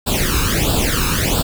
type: noise with flanger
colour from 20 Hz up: pink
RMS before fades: -17 dBFS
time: 0.06-1.43 s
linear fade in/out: 20 ms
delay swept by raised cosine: 0.24 to 0.78 ms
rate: 1.5 Hz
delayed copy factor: +0.85
effects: none